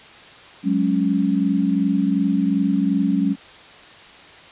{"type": "chord", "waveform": "sine", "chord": "F# suspended second", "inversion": "none", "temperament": "equal", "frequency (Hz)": [185, 207.7, 277.2], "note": ["F#3", "G#3", "C#4"], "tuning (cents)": [0, 0, 0], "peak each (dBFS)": [-21, -21, -20], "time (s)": [0.63, 3.36], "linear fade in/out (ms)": 50, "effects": ["white hiss -43 dBFS RMS until 4.51 s", "resampled to 8000 Hz"]}